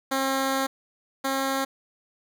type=tone pair in turn; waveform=10% pulse; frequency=268.3 / 269.4 Hz; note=C4 / C#4; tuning=+44 / -49 cents; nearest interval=unison; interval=7 cents; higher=second; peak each=-15 / -16 dBFS; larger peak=first; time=0.11-0.67 / 1.24-1.65 s; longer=first; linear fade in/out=10 ms; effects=none